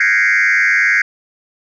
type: tone with frequency modulation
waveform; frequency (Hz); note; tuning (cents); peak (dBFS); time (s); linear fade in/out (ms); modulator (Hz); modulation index
sine; 1864.7; A#6; 0; -8; 0-1.02; 5; 101; 3.5
effects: tanh soft clip ceiling -8 dBFS